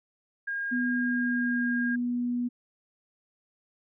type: tone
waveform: sine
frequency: 1621 Hz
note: G#6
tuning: 42 cents flat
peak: -29 dBFS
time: 0.47-1.96 s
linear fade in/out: 10 ms
type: tone with pitch glide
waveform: sine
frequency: 247.7 to 243.4 Hz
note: B3 to B3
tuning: +5 to -25 cents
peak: -26 dBFS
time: 0.71-2.49 s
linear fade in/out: 20 ms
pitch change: -30 cents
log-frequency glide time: 0.9-1.74 s
effects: none